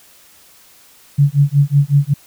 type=tone with tremolo; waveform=sine; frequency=142.5 Hz; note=C#3; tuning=48 cents sharp; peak=-6 dBFS; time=1.18-2.14 s; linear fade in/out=10 ms; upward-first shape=sine; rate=5.4 Hz; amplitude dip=100%; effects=white hiss -47 dBFS RMS until 2.26 s

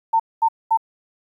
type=tone bursts; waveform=sine; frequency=900 Hz; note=A5; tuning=39 cents sharp; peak=-13 dBFS; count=3; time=0.13-0.774 s; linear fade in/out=10 ms; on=68 ms; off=220 ms; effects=9-bit

